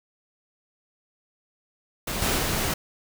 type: noise with level steps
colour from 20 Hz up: pink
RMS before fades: -29 / -24 / -26 dBFS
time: 2.07-2.74 s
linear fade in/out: 5 ms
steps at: 2.22 / 2.38 s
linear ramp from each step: 2 ms
effects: none